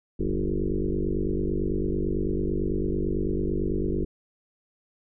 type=tone with frequency modulation; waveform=sine; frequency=185 Hz; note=F#3; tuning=in tune; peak=-23 dBFS; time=0.19-4.05 s; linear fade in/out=10 ms; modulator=49 Hz; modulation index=4.6; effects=none